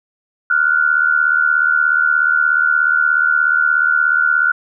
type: tone pair together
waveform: sine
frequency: 1403.2 / 1480 Hz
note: F6 / F#6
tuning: +8 / 0 cents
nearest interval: minor second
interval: 92 cents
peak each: -14 dBFS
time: 0.5-4.52 s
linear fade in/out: 5 ms
effects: none